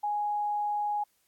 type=tone; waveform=sine; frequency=830.6 Hz; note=G#5; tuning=in tune; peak=-27 dBFS; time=0.03-1.04 s; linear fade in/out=10 ms; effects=white hiss -71 dBFS RMS until 1.27 s + AAC 64 kbps